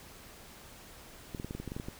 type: clicks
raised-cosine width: 3 ms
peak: -25 dBFS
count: 11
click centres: 1.348 / 1.399 / 1.446 / 1.509 / 1.55 / 1.6 / 1.677 / 1.719 / 1.765 / 1.799 / 1.885 s
effects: pink hiss -52 dBFS RMS until 1.99 s